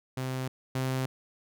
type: tone pair in turn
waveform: sawtooth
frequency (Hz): 129.9 / 130.62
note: C3 / C3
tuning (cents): -12 / -3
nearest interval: unison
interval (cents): 9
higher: second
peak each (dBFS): -27 / -24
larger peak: second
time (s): 0.17-0.48 / 0.75-1.06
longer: neither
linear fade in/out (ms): 5
effects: none